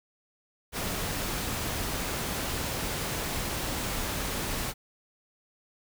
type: noise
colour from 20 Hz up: pink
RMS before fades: -32 dBFS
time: 0.72-4.74 s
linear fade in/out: 50 ms
effects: none